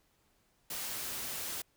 white noise, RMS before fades -39 dBFS, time 0.7-1.62 s, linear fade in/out 5 ms, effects pink hiss -72 dBFS RMS until 1.76 s

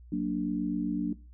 sine chord, Gb augmented, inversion none, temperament equal, 185 / 233.1 / 293.7 Hz, Gb3 / Bb3 / D4, 0 / 0 / 0 cents, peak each -32 / -33 / -30 dBFS, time 0.12-1.13 s, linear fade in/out 5 ms, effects noise-tail reverb RT60 0.3 s tail -19 dB re dry + added 60 Hz sine -48 dBFS peak until 1.33 s

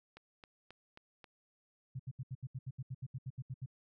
click train, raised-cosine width 0.3 ms, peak -36 dBFS, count 5, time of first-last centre 0.17-1.242 s, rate 3.73 Hz
sine tone bursts, 129.6 Hz, C3, 16 cents flat, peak -38 dBFS, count 15, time 1.95-3.661 s, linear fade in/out 10 ms, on 45 ms, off 74 ms
effects none

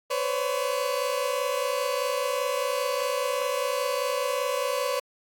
30% pulse tone cluster, 503 / 528 / 566 Hz, B4 / C5 / C#5, +32 / +16 / +36 cents, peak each -26 / -31 / -26 dBFS, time 0.1-5 s, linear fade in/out 10 ms, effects AAC 64 kbps

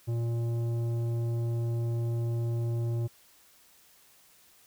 sine tone with tanh clipping, 116.9 Hz, A#2, 5 cents sharp, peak -29 dBFS, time 0.07-3.08 s, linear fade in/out 20 ms, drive 11 dB, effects white hiss -60 dBFS RMS until 4.66 s

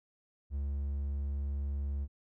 triangle tone, 70.3 Hz, C#2, 25 cents sharp, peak -30 dBFS, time 0.5-2.08 s, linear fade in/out 50 ms, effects none

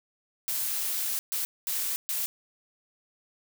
blue noise bursts at uneven times, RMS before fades -30 dBFS, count 4, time 0.48-1.19 / 1.32-1.45 / 1.67-1.96 / 2.09-2.26 s, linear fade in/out 0 ms, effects none

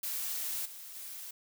blue noise with level steps, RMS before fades -36 / -47 / -44 dBFS, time 0.03-1.31 s, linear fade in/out 5 ms, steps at 0.65 / 0.95 s, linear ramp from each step 10 ms, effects none

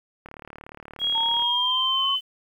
click train, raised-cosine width 0.5 ms, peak -25 dBFS, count 44, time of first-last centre 0.26-1.422 s, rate 37 Hz
sine tone with pitch glide, 3299 to 3043 Hz, G#7 to F#7, -12 to +48 cents, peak -21 dBFS, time 0.99-2.21 s, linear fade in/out 50 ms, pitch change -140 cents, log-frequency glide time 1.3-2.08 s
sine exponential sweep, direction up, 898 to 1108.7 Hz, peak -26 dBFS, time 1.14-2.16 s, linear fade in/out 20 ms
effects 9-bit

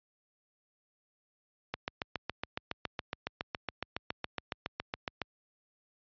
click train, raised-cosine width 0.3 ms, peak -17 dBFS, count 26, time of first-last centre 1.74-5.217 s, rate 7.19 Hz, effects high-pass 60 Hz 12 dB/octave + resampled to 11025 Hz

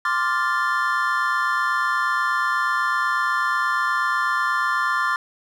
triangle chord, D minor seventh, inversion third, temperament equal, 1046.5 / 1174.7 / 1396.9 / 1760 Hz, C6 / D6 / F6 / A6, 0 / 0 / 0 / 0 cents, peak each -23 dBFS, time 0.05-5.16 s, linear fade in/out 2 ms, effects none

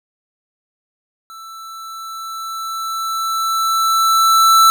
square tone with level ramp, 1326 Hz, E6, 10 cents sharp, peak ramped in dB -34 to -7 dBFS, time 1.3-4.7 s, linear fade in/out 0 ms, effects none

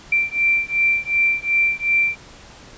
sine beating tone pair, 2351 / 2353.7 Hz, D7 / D7, +1 / +3 cents, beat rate 2.7 Hz, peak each -19 dBFS, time 0.12-2.16 s, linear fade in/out 5 ms, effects pink hiss -43 dBFS RMS until 2.77 s + resampled to 16000 Hz

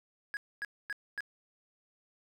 triangle tone bursts, 1661.2 Hz, G#6, in tune, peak -32 dBFS, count 4, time 0.34-1.206 s, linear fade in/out 0 ms, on 29 ms, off 250 ms, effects none

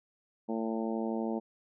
harmonic tone, 112.4 Hz, A2, 37 cents sharp, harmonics 2 / 3 / 4 / 5 / 6 / 7 / 8, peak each -33 / -37 / -39 / -41 / -43 / -44 / -45 dBFS, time 0.48-1.4 s, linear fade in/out 20 ms, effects none

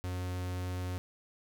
45% pulse tone, 90.7 Hz, F#2, 34 cents flat, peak -34 dBFS, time 0.04-0.98 s, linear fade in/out 0 ms, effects none

